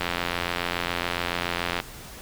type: click train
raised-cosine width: 0.3 ms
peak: -9 dBFS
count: 157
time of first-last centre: 0.01-1.801 s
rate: 87.1 Hz
effects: pink hiss -42 dBFS RMS until 2.21 s